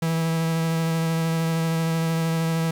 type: tone with vibrato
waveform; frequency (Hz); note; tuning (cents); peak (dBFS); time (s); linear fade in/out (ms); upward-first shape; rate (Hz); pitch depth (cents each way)
45% pulse; 163.5; E3; -14; -21; 0.02-2.71; 5; sine; 13; 13
effects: 8-bit